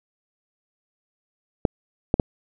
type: clicks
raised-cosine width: 2 ms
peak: -3 dBFS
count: 3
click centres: 1.652 / 2.141 / 2.198 s
effects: none